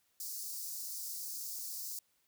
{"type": "high-pass noise", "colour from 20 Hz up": "white", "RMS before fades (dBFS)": -42, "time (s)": [0.2, 1.99], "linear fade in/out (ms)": 2, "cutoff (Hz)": 4600, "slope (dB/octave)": 48, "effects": ["white hiss -75 dBFS RMS until 2.27 s"]}